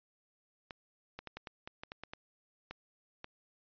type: clicks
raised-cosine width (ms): 0.3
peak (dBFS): -27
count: 12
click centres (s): 0.708 / 1.19 / 1.273 / 1.37 / 1.472 / 1.675 / 1.835 / 1.919 / 2.036 / 2.135 / 2.71 / 3.244
effects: resampled to 11025 Hz